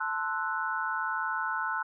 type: chord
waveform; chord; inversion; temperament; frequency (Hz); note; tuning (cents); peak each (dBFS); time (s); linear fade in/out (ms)
sine; F# half-diminished seventh; first; equal; 880 / 1046.5 / 1318.5 / 1480; A5 / C6 / E6 / F#6; 0 / 0 / 0 / 0; -35 / -36 / -35 / -32; 0-1.83; 10
effects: none